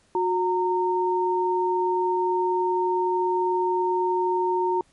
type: tone pair together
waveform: sine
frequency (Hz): 363.6 / 920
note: F#4 / A#5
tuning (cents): -30 / -23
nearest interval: octave + major third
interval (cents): 1607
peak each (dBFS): -23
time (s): 0.15-4.81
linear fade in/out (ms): 2
effects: pink hiss -62 dBFS RMS until 4.92 s + MP3 48 kbps